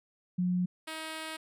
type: tone pair in turn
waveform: sine / 5% pulse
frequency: 180 / 317.1 Hz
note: F#3 / D#4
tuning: -47 / +33 cents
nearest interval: minor seventh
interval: 980 cents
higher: second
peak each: -26 dBFS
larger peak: neither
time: 0.38-0.66 / 0.87-1.37 s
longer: second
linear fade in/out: 10 ms
effects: resampled to 32000 Hz